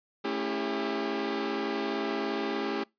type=chord; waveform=sawtooth; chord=A dominant seventh; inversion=none; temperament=equal with one note detuned; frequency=220 / 277.2 / 329.6 / 400.2 Hz; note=A3 / C#4 / E4 / G4; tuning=0 / 0 / 0 / +36 cents; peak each=-33 / -31 / -32 / -29 dBFS; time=0.24-2.84 s; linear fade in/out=10 ms; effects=noise-tail reverb RT60 0.2 s tail -24 dB re dry + resampled to 11025 Hz